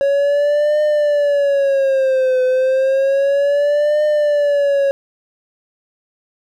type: tone with vibrato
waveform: triangle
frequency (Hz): 554.4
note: C#5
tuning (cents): 0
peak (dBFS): -10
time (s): 0.01-4.91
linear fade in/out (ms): 0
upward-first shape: triangle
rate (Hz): 0.31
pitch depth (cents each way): 150
effects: none